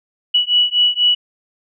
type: beating tone pair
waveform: sine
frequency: 2939 / 2943.1 Hz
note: F#7 / F#7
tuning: -12 / -10 cents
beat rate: 4.1 Hz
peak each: -15 dBFS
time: 0.34-1.15 s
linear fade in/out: 10 ms
effects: none